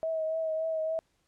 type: tone with vibrato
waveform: sine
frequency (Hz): 640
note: D#5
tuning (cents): +49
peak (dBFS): -28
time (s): 0.03-0.99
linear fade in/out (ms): 0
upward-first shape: triangle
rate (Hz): 3.5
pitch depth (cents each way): 29
effects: pink hiss -73 dBFS RMS until 1.27 s + low-pass 10000 Hz 12 dB/octave